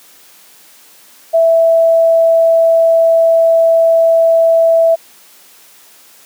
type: tone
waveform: sine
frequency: 659.3 Hz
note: E5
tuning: in tune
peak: -6 dBFS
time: 1.33-4.96 s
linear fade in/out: 20 ms
effects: white hiss -43 dBFS RMS until 6.25 s + high-pass 200 Hz 12 dB/octave